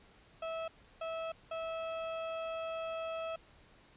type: tone bursts at uneven times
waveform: 35% pulse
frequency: 652 Hz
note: E5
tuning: 19 cents flat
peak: -35 dBFS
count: 3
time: 0.42-0.68 / 1.01-1.32 / 1.51-3.36 s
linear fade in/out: 5 ms
effects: pink hiss -62 dBFS RMS until 3.96 s + resampled to 8000 Hz